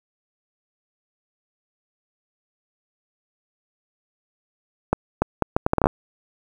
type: accelerating click train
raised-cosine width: 1 ms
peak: -3 dBFS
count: 11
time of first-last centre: 4.93-5.869 s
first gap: 290 ms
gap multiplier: 0.7
effects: 7-bit